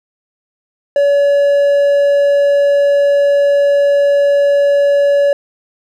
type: tone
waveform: triangle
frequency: 568 Hz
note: C#5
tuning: 42 cents sharp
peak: -6 dBFS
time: 0.96-5.33 s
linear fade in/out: 2 ms
effects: none